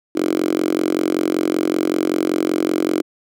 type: tone with high-pass filter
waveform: 5% pulse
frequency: 45.24 Hz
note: F#1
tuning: 38 cents flat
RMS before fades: -19 dBFS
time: 0.15-3.02 s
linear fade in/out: 10 ms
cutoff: 320 Hz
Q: 4.8
effects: none